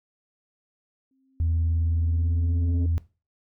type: tone with exponential growth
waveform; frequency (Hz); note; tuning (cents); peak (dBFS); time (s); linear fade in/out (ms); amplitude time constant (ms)
sine; 265.4; C4; +25; -26; 1.11-2.86; 2; 380
type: tone with pitch glide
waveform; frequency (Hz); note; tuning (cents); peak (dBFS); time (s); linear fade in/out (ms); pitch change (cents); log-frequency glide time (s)
sine; 82.1 to 83.2; E2 to E2; -6 to +17; -19; 1.4-2.98; 0; +23; 1.86-2.49
effects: noise-tail reverb RT60 0.3 s tail -19 dB re dry + tanh soft clip ceiling -18 dBFS